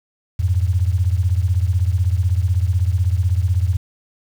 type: beating tone pair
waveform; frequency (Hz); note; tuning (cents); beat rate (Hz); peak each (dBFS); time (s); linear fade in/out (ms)
sine; 86 / 102; F2 / G#2; -26 / -31; 16; -16 / -19; 0.39-3.77; 10
effects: 7-bit